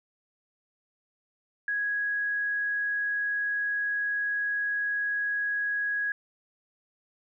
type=tone; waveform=sine; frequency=1661.2 Hz; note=G#6; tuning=in tune; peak=-26 dBFS; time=1.68-6.12 s; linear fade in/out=2 ms; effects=none